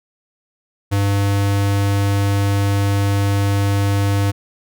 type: tone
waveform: square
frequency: 100 Hz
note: G2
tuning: 35 cents sharp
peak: -15 dBFS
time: 0.91-4.32 s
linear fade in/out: 20 ms
effects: none